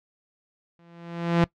sawtooth tone with exponential growth, 170 Hz, F3, 46 cents flat, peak -11 dBFS, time 0.79-1.44 s, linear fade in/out 0 ms, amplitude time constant 140 ms, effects noise-tail reverb RT60 0.1 s tail -21 dB re dry + low-pass 3000 Hz 12 dB/octave

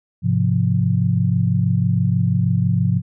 sine chord, F minor, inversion first, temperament just, 104.77 / 130.96 / 174.61 Hz, Ab2 / C3 / F3, +16 / +2 / 0 cents, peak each -19 dBFS, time 0.22-3.02 s, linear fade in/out 50 ms, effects none

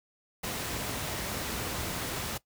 pink noise, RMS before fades -34 dBFS, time 0.43-2.38 s, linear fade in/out 10 ms, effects noise-tail reverb RT60 0.1 s tail -18 dB re dry + high-pass 60 Hz 12 dB/octave

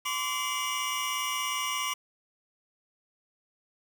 25% pulse tone cluster, 1034 / 1151 / 2865 Hz, C6 / D6 / F7, -21 / -35 / +44 cents, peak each -30 dBFS, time 0.05-1.94 s, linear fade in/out 10 ms, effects 8-bit

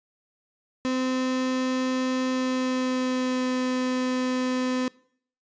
35% pulse tone with pitch glide, 257.5 to 254.5 Hz, C4 to C4, -28 to -48 cents, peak -22 dBFS, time 0.85-4.88 s, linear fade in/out 0 ms, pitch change -20 cents, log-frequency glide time 2.3-3.44 s, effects noise-tail reverb RT60 0.6 s tail -23 dB re dry + resampled to 16000 Hz

